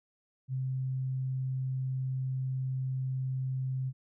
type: tone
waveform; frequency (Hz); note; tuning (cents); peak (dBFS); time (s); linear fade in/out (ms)
sine; 130.81; C3; 0; -30; 0.48-3.93; 50
effects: none